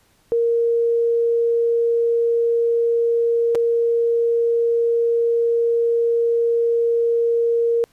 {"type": "tone with dropouts", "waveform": "sine", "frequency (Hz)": 466.2, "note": "A#4", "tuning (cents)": 0, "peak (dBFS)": -15, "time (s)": [0.32, 7.84], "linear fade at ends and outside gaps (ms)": 0, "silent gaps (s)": [3.549, 3.554], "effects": ["pink hiss -59 dBFS RMS until 7.92 s", "resampled to 32000 Hz"]}